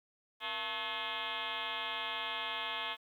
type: tone with frequency modulation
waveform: sine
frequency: 2128 Hz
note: C7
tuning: 29 cents sharp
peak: -35 dBFS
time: 0.4-2.97 s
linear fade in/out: 50 ms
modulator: 207 Hz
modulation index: 6.8
effects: 11-bit